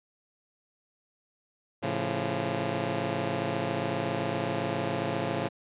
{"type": "chord", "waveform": "10% pulse", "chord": "A augmented", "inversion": "none", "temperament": "just", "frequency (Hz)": [110, 137.5, 171.88], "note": ["A2", "C#3", "E#3"], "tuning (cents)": [0, -14, -27], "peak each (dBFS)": -25, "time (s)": [1.82, 5.49], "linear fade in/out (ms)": 20, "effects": ["resampled to 8000 Hz"]}